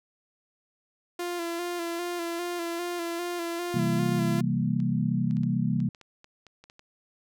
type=tone with vibrato; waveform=sawtooth; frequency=344.5 Hz; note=F4; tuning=24 cents flat; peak=-26 dBFS; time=1.19-4.41 s; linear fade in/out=5 ms; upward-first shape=square; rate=2.5 Hz; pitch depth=30 cents each way
type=chord; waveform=sine; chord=C dominant seventh; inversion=none; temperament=equal; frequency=130.81 / 164.81 / 196 / 233.1 Hz; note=C3 / E3 / G3 / Bb3; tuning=0 / 0 / 0 / 0 cents; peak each=-29 dBFS; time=3.74-5.89 s; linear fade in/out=5 ms
type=clicks; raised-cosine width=0.2 ms; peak=-33 dBFS; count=12; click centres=4.802 / 5.31 / 5.369 / 5.434 / 5.803 / 5.948 / 6.013 / 6.244 / 6.467 / 6.64 / 6.699 / 6.794 s
effects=none